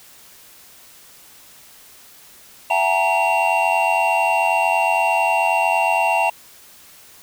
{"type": "tone cluster", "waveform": "triangle", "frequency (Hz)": [670, 758, 851, 940, 2746], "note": ["E5", "F#5", "G#5", "A#5", "F7"], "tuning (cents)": [28, 42, 42, 14, -30], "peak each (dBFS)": -20, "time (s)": [2.7, 6.3], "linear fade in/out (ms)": 5, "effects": ["white hiss -46 dBFS RMS until 7.22 s"]}